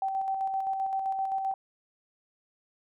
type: tone with tremolo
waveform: sine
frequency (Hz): 773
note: G5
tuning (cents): -24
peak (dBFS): -26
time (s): 0.02-1.54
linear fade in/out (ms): 2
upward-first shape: square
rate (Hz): 7.7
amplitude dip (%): 35
effects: none